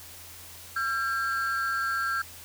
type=ring-modulated tone; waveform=triangle; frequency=1480 Hz; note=F#6; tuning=in tune; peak=-21 dBFS; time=0.76-2.22 s; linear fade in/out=5 ms; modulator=122 Hz; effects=added 86 Hz sine -53 dBFS peak until 2.44 s + white hiss -46 dBFS RMS until 2.44 s